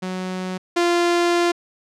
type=tone pair in turn; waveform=sawtooth; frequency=185 / 346.4 Hz; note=F#3 / F4; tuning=0 / -14 cents; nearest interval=major seventh; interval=1086 cents; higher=second; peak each=-21 / -12 dBFS; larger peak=second; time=0.02-0.58 / 0.76-1.52 s; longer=second; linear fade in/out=10 ms; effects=low-pass 7000 Hz 12 dB/octave